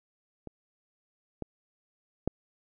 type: clicks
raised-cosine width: 2 ms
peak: -27 / -21 / -13 dBFS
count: 3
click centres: 0.473 / 1.423 / 2.276 s
effects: none